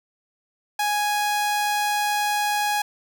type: tone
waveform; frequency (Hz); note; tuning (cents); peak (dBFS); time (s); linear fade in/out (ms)
sawtooth; 830.6; G#5; 0; -17; 0.79-2.82; 5
effects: none